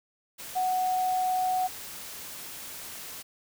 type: tone in noise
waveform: sine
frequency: 740 Hz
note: F#5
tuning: in tune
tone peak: -24 dBFS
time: 0.55-1.68 s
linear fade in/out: 20 ms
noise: white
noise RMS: -41 dBFS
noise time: 0.38-3.23 s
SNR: +14 dB
effects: none